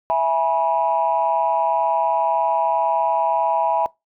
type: chord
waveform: sine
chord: E major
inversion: none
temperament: equal with one note detuned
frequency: 659.3 / 830.6 / 972.5 Hz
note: E5 / G#5 / B5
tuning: 0 / 0 / -27 cents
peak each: -20 dBFS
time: 0.1-3.86 s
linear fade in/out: 0 ms
effects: noise-tail reverb RT60 0.2 s tail -22 dB re dry + tanh soft clip ceiling -8 dBFS